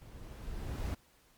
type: noise with level ramp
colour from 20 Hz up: brown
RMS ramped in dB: -51 to -34 dBFS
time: 0.01-0.95 s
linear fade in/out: 10 ms
effects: pink hiss -66 dBFS RMS until 1.37 s + MP3 96 kbps